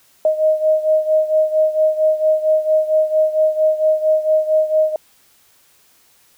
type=beating tone pair; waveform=sine; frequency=622.3 / 626.7 Hz; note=D#5 / D#5; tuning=0 / +12 cents; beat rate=4.4 Hz; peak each=-14 / -18 dBFS; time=0.25-4.96 s; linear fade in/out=2 ms; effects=white hiss -54 dBFS RMS until 6.37 s